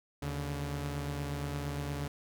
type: tone pair together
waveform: sawtooth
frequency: 75.7 / 142.82 Hz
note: D#2 / D3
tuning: -47 / -48 cents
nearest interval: major seventh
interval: 1099 cents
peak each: -35 / -32 dBFS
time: 0.22-2.08 s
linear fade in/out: 5 ms
effects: none